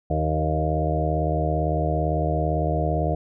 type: harmonic tone with a mistuned harmonic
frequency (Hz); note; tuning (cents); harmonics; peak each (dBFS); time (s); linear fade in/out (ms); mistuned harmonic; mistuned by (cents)
77.78; D#2; 0; 1 / 2 / 4 / 5 / 6 / 7 / 8 / 9; -25 / -26 / -31 / -34 / -31 / -35 / -29 / -28; 0.1-3.15; 5; 7; +16
effects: none